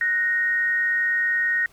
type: tone pair together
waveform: sine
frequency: 1482.9 / 1864.7 Hz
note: F#6 / A#6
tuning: +3 / 0 cents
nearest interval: major third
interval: 397 cents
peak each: -28 / -19 dBFS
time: 0.01-1.66 s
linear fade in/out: 2 ms
effects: pink hiss -55 dBFS RMS until 1.72 s + MP3 96 kbps